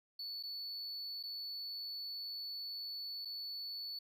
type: tone with dropouts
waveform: triangle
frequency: 4449 Hz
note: C#8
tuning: 5 cents sharp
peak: -40 dBFS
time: 0.19-3.99 s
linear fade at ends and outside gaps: 5 ms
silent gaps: 0.428-0.434 / 1.229-1.235 / 3.25-3.254 s
effects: none